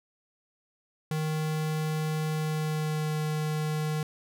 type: tone with pitch glide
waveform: square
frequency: 155.56 to 153.68 Hz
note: D#3 to D#3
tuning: 0 to -21 cents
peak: -28 dBFS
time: 1.11-4.03 s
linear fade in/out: 2 ms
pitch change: -21 cents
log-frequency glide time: 2.3-3.18 s
effects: none